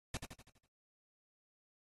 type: noise with echo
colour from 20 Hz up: pink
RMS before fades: -39 dBFS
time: 0.14-0.17 s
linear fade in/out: 2 ms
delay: 82 ms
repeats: 6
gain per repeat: -6 dB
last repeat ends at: 0.662 s
effects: noise-tail reverb RT60 0.1 s tail -24 dB re dry + AAC 32 kbps